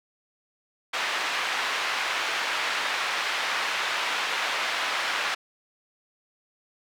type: band-pass noise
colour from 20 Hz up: pink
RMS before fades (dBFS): -28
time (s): 0.93-5.35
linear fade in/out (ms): 10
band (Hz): 1100 to 3300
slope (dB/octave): 12
effects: none